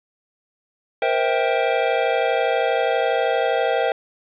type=chord; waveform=square; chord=C dominant seventh; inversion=third; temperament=just; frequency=470.9 / 523.3 / 654.1 / 784.9 Hz; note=Bb4 / C5 / E5 / G5; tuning=+18 / 0 / -14 / +2 cents; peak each=-24 dBFS; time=1.02-3.92 s; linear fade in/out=2 ms; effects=resampled to 8000 Hz + 8-bit